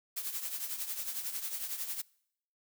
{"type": "noise with tremolo", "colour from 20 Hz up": "blue", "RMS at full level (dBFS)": -35, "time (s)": [0.16, 2.02], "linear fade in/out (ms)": 10, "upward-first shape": "triangle", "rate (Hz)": 11, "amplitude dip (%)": 70, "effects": ["noise-tail reverb RT60 0.7 s tail -24 dB re dry"]}